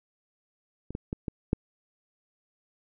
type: clicks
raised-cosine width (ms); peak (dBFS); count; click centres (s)
3; -24 / -19 / -18 / -18 / -10; 5; 0.906 / 0.951 / 1.129 / 1.282 / 1.531
effects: none